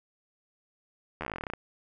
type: slowing click train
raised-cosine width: 0.5 ms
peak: -19 dBFS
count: 16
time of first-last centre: 1.21-1.536 s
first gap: 12 ms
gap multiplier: 1.08
effects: none